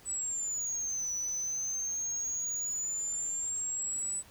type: exponential two-way sweep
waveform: sine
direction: down then up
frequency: 7970 to 5920 to 7970 Hz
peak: -29 dBFS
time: 0.05-4.23 s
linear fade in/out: 50 ms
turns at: 1.12 s
effects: tanh soft clip ceiling -31 dBFS + pink hiss -57 dBFS RMS until 4.3 s